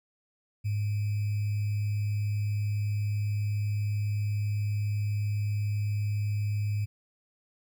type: tone with sample-and-hold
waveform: sine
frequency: 103.83 Hz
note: G#2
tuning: in tune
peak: -26 dBFS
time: 0.64-6.86 s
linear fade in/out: 20 ms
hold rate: 2450 Hz
effects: none